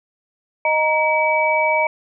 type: tone cluster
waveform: sine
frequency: 622 / 936 / 2288 Hz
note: D#5 / A#5 / D7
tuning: -1 / +7 / -46 cents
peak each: -19 dBFS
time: 0.65-1.87 s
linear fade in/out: 2 ms
effects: none